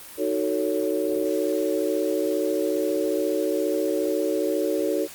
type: chord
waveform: sine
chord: D# half-diminished seventh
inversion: none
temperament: just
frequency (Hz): 311.1 / 373.4 / 448 / 560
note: D#4 / F#4 / A4 / C#5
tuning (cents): 0 / +16 / +31 / +18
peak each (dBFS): -27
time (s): 0.17-5.08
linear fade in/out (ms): 50
effects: white hiss -42 dBFS RMS until 5.14 s + Opus 32 kbps